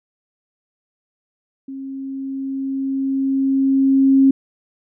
sine tone with level ramp, 270 Hz, C#4, 45 cents flat, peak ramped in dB -28 to -8 dBFS, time 1.68-4.31 s, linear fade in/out 5 ms, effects none

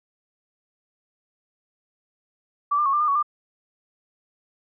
sine tone with pitch steps, 1157 / 1195 / 1098 / 1188 / 1213 / 1120 / 1195 Hz, D6 / D6 / C#6 / D6 / D#6 / C#6 / D6, -26 / +30 / -17 / +20 / -44 / +18 / +30 cents, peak -18 dBFS, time 2.71-3.228 s, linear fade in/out 10 ms, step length 74 ms, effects none

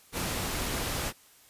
pink noise, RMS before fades -32 dBFS, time 0.12-1.13 s, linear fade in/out 50 ms, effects white hiss -58 dBFS RMS until 1.49 s + resampled to 32000 Hz

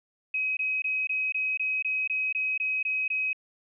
sine tone bursts, 2536 Hz, D#7, 32 cents sharp, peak -25 dBFS, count 12, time 0.34-3.331 s, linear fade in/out 5 ms, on 230 ms, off 21 ms, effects none

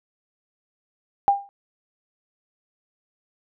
sine tone with exponential decay, 800 Hz, G5, 35 cents sharp, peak -10 dBFS, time 1.28-1.49 s, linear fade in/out 0 ms, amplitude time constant 45 ms, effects none

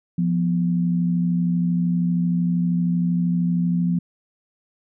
sine tone pair together, 174.03 / 246.9 Hz, F3 / B3, -6 / 0 cents, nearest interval tritone, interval 606 cents, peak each -18 / -27 dBFS, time 0.18-3.99 s, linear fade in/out 5 ms, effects none

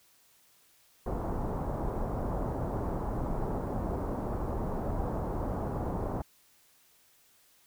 pink low-pass noise, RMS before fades -33 dBFS, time 1.06-6.22 s, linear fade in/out 5 ms, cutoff 990 Hz, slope 24 dB/octave, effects white hiss -64 dBFS RMS until 7.66 s

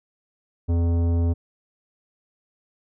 triangle tone with tanh clipping, 84.8 Hz, E2, 50 cents sharp, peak -20 dBFS, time 0.68-1.34 s, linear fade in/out 20 ms, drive 18 dB, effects none

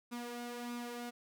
sawtooth tone with flanger, 240.6 Hz, B3, 45 cents flat, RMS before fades -43 dBFS, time 0.11-1.11 s, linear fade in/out 20 ms, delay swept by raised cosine 0.8 to 2.8 ms, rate 1.6 Hz, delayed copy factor +0.55, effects none

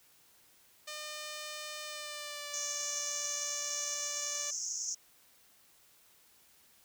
5% pulse tone with pitch glide, 605 to 583.7 Hz, D#5 to D5, -49 to -11 cents, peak -29 dBFS, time 0.87-4.51 s, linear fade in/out 10 ms, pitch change -62 cents, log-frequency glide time 1.83-2.48 s
white band-pass noise, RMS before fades -38 dBFS, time 2.53-4.95 s, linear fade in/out 10 ms, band 5500 to 7000 Hz, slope 96 dB/octave
effects white hiss -64 dBFS RMS until 6.84 s

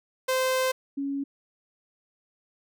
sawtooth / sine tone pair in turn, 518 / 278.2 Hz, C5 / C#4, -17 / +6 cents, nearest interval major seventh, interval 1077 cents, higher first, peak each -19 / -27 dBFS, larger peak first, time 0.28-0.72 / 0.97-1.24 s, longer first, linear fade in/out 10 ms, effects none

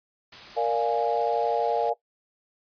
white noise, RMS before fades -43 dBFS, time 0.32-1.9 s, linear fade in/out 5 ms
sine chord, Bb dominant seventh, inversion none, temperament equal, 466.2 / 587.3 / 698.5 / 830.6 Hz, Bb4 / D5 / F5 / Ab5, 0 / 0 / 0 / 0 cents, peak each -26 / -29 / -27 / -28 dBFS, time 0.56-1.94 s, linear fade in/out 20 ms
effects noise-tail reverb RT60 0.1 s tail -18 dB re dry + resampled to 11025 Hz

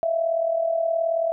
sine tone with amplitude modulation, 662 Hz, E5, 7 cents sharp, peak -17 dBFS, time 0.03-1.32 s, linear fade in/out 0 ms, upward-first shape sine, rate 38.8 Hz, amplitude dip 65%, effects none

